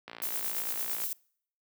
click train, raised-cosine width 0.3 ms, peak -25 dBFS, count 56, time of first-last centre 0.08-1.037 s, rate 57.5 Hz
violet noise with tremolo, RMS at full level -32 dBFS, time 0.22-1.13 s, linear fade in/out 2 ms, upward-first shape sine, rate 8.9 Hz, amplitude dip 40%
effects noise-tail reverb RT60 0.6 s tail -25 dB re dry + high-pass 200 Hz 12 dB/octave

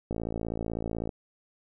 click train, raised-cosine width 2 ms, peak -19 dBFS, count 56, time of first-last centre 0.11-1.092 s, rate 56 Hz, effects none

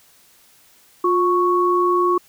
sine tone pair together, 355 / 1108.7 Hz, F4 / C#6, +28 / 0 cents, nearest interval octave + minor sixth, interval 1972 cents, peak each -17 dBFS, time 1.04-2.18 s, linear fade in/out 5 ms, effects white hiss -53 dBFS RMS until 2.28 s

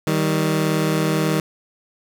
20% pulse tone pair together, 157.46 / 196 Hz, D#3 / G3, +21 / 0 cents, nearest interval major third, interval 379 cents, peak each -14 / -18 dBFS, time 0.07-1.4 s, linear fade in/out 2 ms, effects none

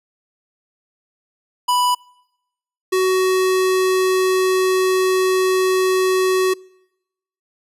square tone pair in turn, 987.8 / 373.7 Hz, B5 / F#4, 0 / +17 cents, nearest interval octave + perfect fourth, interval 1683 cents, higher first, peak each -15 dBFS, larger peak neither, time 1.68-1.95 / 2.92-6.54 s, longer second, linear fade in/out 10 ms, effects noise-tail reverb RT60 0.9 s tail -26 dB re dry + resampled to 32000 Hz

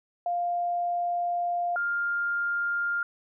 sine tone pair in turn, 700 / 1402.7 Hz, F5 / F6, +4 / +7 cents, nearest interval octave, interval 1203 cents, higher second, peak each -25 dBFS, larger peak neither, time 0.26-1.76 / 1.76-3.03 s, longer first, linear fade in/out 2 ms, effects none

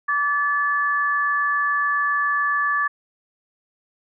sine tone pair together, 1157.2 / 1730 Hz, D6 / A6, -26 / -30 cents, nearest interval perfect fifth, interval 696 cents, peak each -21 dBFS, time 0.08-2.88 s, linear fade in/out 10 ms, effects none

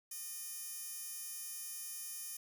15% pulse tone with high-pass filter, 610 Hz, D#5, 34 cents flat, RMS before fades -45 dBFS, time 0.11-2.37 s, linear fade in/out 5 ms, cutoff 8700 Hz, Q 0.96, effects none

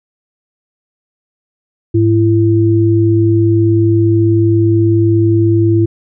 sine tone pair together, 105.8 / 335.9 Hz, G#2 / E4, +33 / +33 cents, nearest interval octave + minor sixth, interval 2000 cents, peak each -10 dBFS, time 1.94-5.86 s, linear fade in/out 10 ms, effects none

